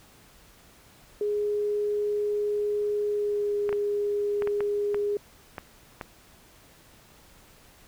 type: tone with pitch glide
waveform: sine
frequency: 415.3 to 410.8 Hz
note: G#4 to G#4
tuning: 0 to -19 cents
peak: -24 dBFS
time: 1.21-5.17 s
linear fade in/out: 2 ms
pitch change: -19 cents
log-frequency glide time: 3.07-3.56 s
type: clicks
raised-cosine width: 0.5 ms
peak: -19 dBFS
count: 8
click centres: 3.692 / 3.728 / 4.422 / 4.474 / 4.606 / 4.945 / 5.582 / 6.012 s
effects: pink hiss -55 dBFS RMS until 7.87 s